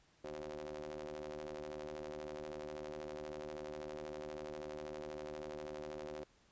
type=ring-modulated tone; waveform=sawtooth; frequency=76.2 Hz; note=D#2; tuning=36 cents flat; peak=-37 dBFS; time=0.24-6.24 s; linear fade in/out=5 ms; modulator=451 Hz; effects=pink hiss -70 dBFS RMS until 6.51 s + resampled to 16000 Hz